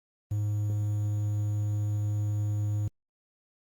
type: tone with quantisation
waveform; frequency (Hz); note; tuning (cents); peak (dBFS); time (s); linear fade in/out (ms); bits
triangle; 104.4; G#2; +10; -24; 0.31-2.88; 5; 9
effects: Opus 24 kbps